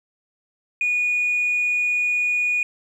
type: tone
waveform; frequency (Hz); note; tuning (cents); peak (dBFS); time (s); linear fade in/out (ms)
sine; 2456; D#7; -23; -17; 0.81-2.63; 2
effects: tanh soft clip ceiling -15 dBFS + 9-bit